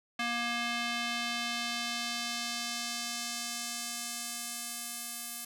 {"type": "tone with band-pass filter sweep", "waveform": "square", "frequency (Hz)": 236.9, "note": "A#3", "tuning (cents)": 28, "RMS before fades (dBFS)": -36, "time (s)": [0.19, 5.45], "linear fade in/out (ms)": 5, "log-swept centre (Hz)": [2400, 12000], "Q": 1, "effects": []}